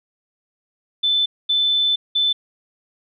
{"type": "tone bursts at uneven times", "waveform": "sine", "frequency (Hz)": 3520, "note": "A7", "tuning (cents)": 0, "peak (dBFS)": -15, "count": 3, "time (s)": [[1.03, 1.26], [1.49, 1.96], [2.15, 2.33]], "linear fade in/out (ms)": 10, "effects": []}